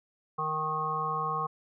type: harmonic tone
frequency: 155.56 Hz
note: D#3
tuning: in tune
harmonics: 1 / 3 / 5 / 7 / 8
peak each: -39 / -39 / -37 / -30 / -37 dBFS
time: 0.38-1.47 s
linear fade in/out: 10 ms
effects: none